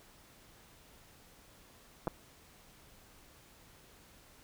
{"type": "clicks", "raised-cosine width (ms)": 1, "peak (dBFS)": -20, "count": 2, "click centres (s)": [2.072, 2.078], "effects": ["pink hiss -60 dBFS RMS until 4.43 s"]}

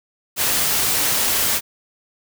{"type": "noise", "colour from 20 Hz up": "white", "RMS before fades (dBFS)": -19, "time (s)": [0.36, 1.61], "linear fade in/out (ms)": 50, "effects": []}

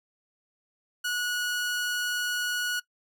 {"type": "tone", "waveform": "sawtooth", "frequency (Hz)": 1461, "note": "F#6", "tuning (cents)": -22, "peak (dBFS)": -24, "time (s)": [1.04, 2.8], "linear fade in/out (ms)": 10, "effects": ["noise-tail reverb RT60 0.1 s tail -19 dB re dry"]}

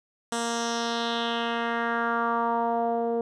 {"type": "tone with low-pass filter sweep", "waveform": "10% pulse", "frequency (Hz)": 233.1, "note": "A#3", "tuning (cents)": 0, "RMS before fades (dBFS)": -27, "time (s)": [0.32, 3.21], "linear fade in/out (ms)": 2, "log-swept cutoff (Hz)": [8400, 500], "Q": 2.7, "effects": []}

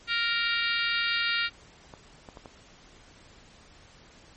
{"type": "harmonic tone", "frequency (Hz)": 466.2, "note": "A#4", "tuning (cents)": 0, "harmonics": [3, 4, 5, 6, 7, 8, 9, 10], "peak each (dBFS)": [-30, -32, -32, -32, -38, -33, -38, -37], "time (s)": [0.07, 1.5], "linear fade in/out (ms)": 50}
{"type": "clicks", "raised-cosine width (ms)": 1, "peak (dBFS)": -29, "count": 4, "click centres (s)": [1.938, 2.288, 2.372, 2.458]}
{"effects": ["pink hiss -54 dBFS RMS until 4.36 s", "MP3 32 kbps"]}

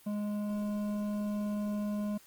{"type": "tone with hard clipping", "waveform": "triangle", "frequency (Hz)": 207.7, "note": "G#3", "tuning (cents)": 0, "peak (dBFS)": -33, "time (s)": [0.06, 2.18], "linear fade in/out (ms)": 10, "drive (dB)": 13, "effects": ["white hiss -59 dBFS RMS until 2.26 s", "Opus 24 kbps"]}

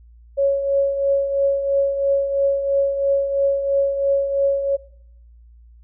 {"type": "tone with tremolo", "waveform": "sine", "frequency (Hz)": 554.4, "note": "C#5", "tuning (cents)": 0, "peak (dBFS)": -13, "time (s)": [0.37, 4.77], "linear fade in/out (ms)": 20, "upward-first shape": "triangle", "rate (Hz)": 3, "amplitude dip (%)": 60, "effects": ["noise-tail reverb RT60 0.7 s tail -20 dB re dry", "added 58 Hz sine -44 dBFS peak until 5.83 s"]}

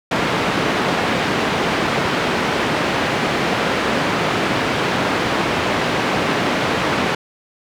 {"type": "band-pass noise", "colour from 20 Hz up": "pink", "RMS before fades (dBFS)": -19, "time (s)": [0.11, 7.15], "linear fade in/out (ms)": 5, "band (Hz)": [180, 2900], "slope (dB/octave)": 12, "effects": []}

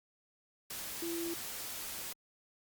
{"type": "tone in noise", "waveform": "sine", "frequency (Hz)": 337.7, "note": "E4", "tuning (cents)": 42, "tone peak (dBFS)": -36, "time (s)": [1.02, 1.34], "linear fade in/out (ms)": 5, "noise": "white", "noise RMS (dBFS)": -42, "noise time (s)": [0.7, 2.13], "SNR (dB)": 3, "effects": ["Opus 48 kbps"]}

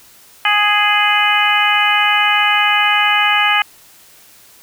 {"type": "harmonic tone with a mistuned harmonic", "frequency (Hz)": 415.3, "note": "G#4", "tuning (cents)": 0, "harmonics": [2, 3, 4, 5, 6, 7], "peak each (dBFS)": [-18, -18, -18, -18, -18, -18], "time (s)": [0.45, 3.62], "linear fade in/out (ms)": 2, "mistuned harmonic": 7, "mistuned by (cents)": 39, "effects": ["white hiss -45 dBFS RMS until 4.62 s"]}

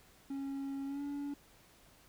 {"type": "tone with pitch glide", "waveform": "triangle", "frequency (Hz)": [274.7, 285.2], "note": ["C#4", "C#4"], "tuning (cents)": [-16, 49], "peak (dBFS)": -35, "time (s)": [0.3, 1.34], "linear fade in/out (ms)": 5, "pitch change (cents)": 65, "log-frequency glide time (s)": [0.86, 1.02], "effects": ["pink hiss -63 dBFS RMS until 2.08 s"]}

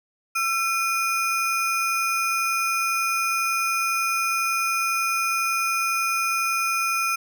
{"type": "ring-modulated tone", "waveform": "square", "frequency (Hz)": 1897, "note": "A#6", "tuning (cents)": 30, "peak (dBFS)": -19, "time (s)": [0.35, 7.16], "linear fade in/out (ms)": 10, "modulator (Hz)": 554, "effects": []}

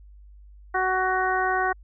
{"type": "harmonic tone", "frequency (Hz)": 373.2, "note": "F#4", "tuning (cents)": 15, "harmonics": [1, 2, 3, 4, 5], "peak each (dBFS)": [-29, -25, -28, -27, -30], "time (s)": [0.74, 1.73], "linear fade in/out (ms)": 10, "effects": ["added 50 Hz sine -45 dBFS peak until 1.83 s"]}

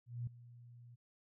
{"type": "tone with ADSR envelope", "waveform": "sine", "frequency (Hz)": 120, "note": "B2", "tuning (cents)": -49, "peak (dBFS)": -36, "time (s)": [0.06, 0.96], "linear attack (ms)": 210, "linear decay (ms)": 5, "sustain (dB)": -18, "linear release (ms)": 18, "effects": []}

